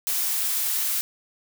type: noise with high-pass filter sweep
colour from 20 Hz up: blue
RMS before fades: -25 dBFS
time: 0.07-1.01 s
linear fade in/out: 0 ms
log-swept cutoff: 430 to 1200 Hz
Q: 1
effects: none

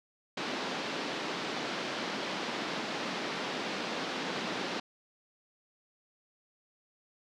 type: band-pass noise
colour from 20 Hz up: pink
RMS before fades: -36 dBFS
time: 0.37-4.8 s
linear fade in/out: 5 ms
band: 200 to 4900 Hz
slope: 24 dB/octave
effects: none

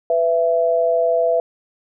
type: tone pair together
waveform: sine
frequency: 498.9 / 666 Hz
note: B4 / E5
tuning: +17 / +18 cents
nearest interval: perfect fourth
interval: 501 cents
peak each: -18 / -16 dBFS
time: 0.1-1.4 s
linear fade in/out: 2 ms
effects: none

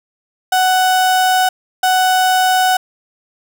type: tone pair in turn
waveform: 35% pulse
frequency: 744 / 744 Hz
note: F#5 / F#5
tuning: +9 / +9 cents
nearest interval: unison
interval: 0 cents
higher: neither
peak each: -9 dBFS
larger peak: neither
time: 0.52-1.49 / 1.83-2.77 s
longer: first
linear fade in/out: 5 ms
effects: none

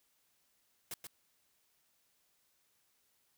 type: noise with echo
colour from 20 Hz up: white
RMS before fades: -42 dBFS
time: 0.91-0.94 s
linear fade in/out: 2 ms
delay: 130 ms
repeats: 1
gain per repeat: -5 dB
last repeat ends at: 1.07 s
effects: white hiss -75 dBFS RMS until 3.37 s

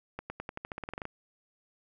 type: accelerating click train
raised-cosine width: 0.5 ms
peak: -22 dBFS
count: 14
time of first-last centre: 0.19-1.054 s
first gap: 110 ms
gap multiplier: 0.91
effects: none

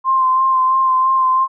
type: tone with vibrato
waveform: sine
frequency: 1046.5 Hz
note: C6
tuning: in tune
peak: -11 dBFS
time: 0.04-1.48 s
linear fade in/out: 50 ms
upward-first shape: sine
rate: 3 Hz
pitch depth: 21 cents each way
effects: none

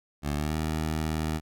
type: tone with pitch glide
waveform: 15% pulse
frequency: 73.1 to 78.35 Hz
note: D2 to D#2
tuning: -7 to +13 cents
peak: -21 dBFS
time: 0.22-1.41 s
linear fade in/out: 50 ms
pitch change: +120 cents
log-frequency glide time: 0.34-0.56 s
effects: none

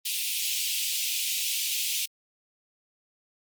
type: high-pass noise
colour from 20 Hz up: pink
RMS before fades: -29 dBFS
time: 0.05-2.06 s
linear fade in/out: 10 ms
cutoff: 2500 Hz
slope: 48 dB/octave
effects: Opus 24 kbps

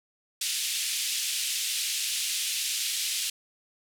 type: band-pass noise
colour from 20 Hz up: pink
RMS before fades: -30 dBFS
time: 0.41-3.3 s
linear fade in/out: 5 ms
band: 2700 to 12000 Hz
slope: 24 dB/octave
effects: none

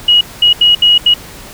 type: tone bursts at uneven times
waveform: sine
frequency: 2900 Hz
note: F#7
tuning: 35 cents flat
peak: -4 dBFS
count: 5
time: 0.08-0.21 / 0.42-0.53 / 0.61-0.75 / 0.82-0.98 / 1.06-1.14 s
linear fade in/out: 5 ms
effects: pink hiss -32 dBFS RMS until 1.53 s

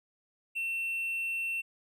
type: tone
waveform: triangle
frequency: 2700 Hz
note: E7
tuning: 41 cents sharp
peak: -29 dBFS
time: 0.55-1.62 s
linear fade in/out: 20 ms
effects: none

